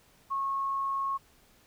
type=tone; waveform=sine; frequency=1093 Hz; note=C#6; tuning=25 cents flat; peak=-28 dBFS; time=0.3-1.18 s; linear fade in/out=20 ms; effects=pink hiss -62 dBFS RMS until 1.66 s